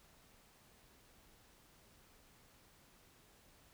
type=silence; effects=pink hiss -66 dBFS RMS until 3.73 s